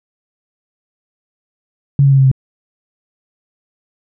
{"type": "tone with pitch steps", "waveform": "sine", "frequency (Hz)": [140, 137.99, 136.01, 134.06, 132.14], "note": ["C#3", "C#3", "C#3", "C3", "C3"], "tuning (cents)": [18, -8, -33, 42, 17], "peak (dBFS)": -6, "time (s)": [1.99, 2.315], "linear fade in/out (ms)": 2, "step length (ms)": 65, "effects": []}